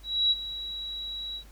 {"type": "tone with ADSR envelope", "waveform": "sine", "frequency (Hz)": 3890, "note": "B7", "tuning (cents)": -27, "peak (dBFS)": -19, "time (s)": [0.03, 1.44], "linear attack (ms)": 280, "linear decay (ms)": 34, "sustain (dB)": -14, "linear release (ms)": 82, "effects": ["added 50 Hz sine -48 dBFS peak until 1.51 s", "pink hiss -57 dBFS RMS until 1.51 s"]}